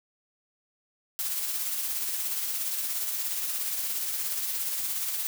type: noise with tremolo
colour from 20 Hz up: blue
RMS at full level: -29 dBFS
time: 1.19-5.27 s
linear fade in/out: 0 ms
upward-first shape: triangle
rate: 17 Hz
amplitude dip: 40%
effects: none